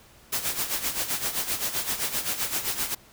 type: noise with tremolo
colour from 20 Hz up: white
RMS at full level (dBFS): -26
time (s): 0.32-2.95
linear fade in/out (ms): 10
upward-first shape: sine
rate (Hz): 7.7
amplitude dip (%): 70
effects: pink hiss -54 dBFS RMS until 3.12 s